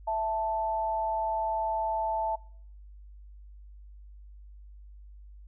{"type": "tone pair together", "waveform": "sine", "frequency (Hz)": [659.3, 880], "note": ["E5", "A5"], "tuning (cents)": [0, 0], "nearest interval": "perfect fourth", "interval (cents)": 500, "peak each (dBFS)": [-31, -28], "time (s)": [0.07, 2.36], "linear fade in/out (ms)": 10, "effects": ["noise-tail reverb RT60 0.6 s tail -25 dB re dry", "added 50 Hz sine -46 dBFS peak until 5.47 s"]}